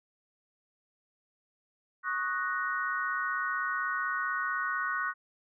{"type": "chord", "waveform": "sine", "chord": "D# minor seventh", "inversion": "third", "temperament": "equal", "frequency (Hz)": [1108.7, 1244.5, 1480, 1864.7], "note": ["C#6", "D#6", "F#6", "A#6"], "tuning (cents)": [0, 0, 0, 0], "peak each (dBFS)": [-35, -37, -32, -37], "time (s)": [2.03, 5.14], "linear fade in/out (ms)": 50, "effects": []}